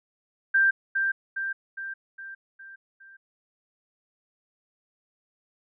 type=tone with echo; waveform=sine; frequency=1578 Hz; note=G6; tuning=11 cents sharp; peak=-17 dBFS; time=0.54-0.71 s; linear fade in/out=10 ms; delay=410 ms; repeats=6; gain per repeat=-5 dB; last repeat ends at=3.17 s; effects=none